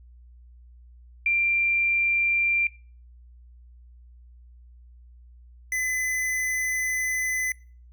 sine / square tone pair in turn, 2371 / 2018 Hz, D7 / B6, +16 / +37 cents, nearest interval minor third, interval 279 cents, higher first, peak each -19 / -25 dBFS, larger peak first, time 1.26-2.67 / 5.72-7.52 s, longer second, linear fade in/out 2 ms, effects noise-tail reverb RT60 0.4 s tail -23 dB re dry + added 60 Hz sine -47 dBFS peak until 7.92 s

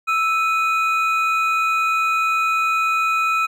triangle tone pair together, 1318.5 / 2489 Hz, E6 / D#7, 0 / 0 cents, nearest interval major seventh, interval 1100 cents, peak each -16 / -20 dBFS, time 0.07-3.47 s, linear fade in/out 20 ms, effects none

